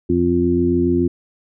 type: harmonic tone with a mistuned harmonic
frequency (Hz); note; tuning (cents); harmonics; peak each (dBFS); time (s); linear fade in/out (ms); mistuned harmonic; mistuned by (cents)
87.31; F2; 0; 1 / 2 / 3 / 4; -23 / -23 / -18 / -17; 0.09-1.08; 10; 1; -17
effects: none